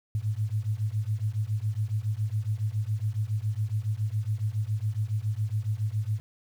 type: beating tone pair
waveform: sine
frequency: 103.3 / 110.5 Hz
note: G#2 / A2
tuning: -9 / +8 cents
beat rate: 7.2 Hz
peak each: -29 / -29 dBFS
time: 0.15-6.2 s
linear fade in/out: 0 ms
effects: 9-bit